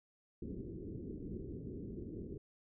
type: low-pass noise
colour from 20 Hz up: white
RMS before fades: -45 dBFS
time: 0.42-2.38 s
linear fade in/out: 5 ms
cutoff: 400 Hz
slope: 48 dB/octave
effects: none